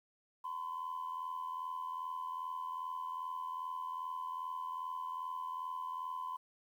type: tone with amplitude modulation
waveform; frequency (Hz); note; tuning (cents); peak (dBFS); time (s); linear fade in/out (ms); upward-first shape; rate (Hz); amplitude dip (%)
sine; 1018; C6; -48; -34; 0.44-6.37; 10; sine; 82.5; 70
effects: tanh soft clip ceiling -33 dBFS + 11-bit